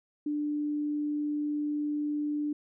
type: tone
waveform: sine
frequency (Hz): 296.1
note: D4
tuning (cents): +14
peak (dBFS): -28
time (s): 0.26-2.53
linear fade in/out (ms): 5
effects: none